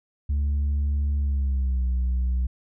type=tone with pitch glide; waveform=sine; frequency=71.8 to 62.51 Hz; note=D2 to B1; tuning=-39 to +22 cents; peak=-18 dBFS; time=0.29-2.47 s; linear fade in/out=10 ms; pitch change=-239 cents; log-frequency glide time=1.17-1.85 s; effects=tanh soft clip ceiling -20 dBFS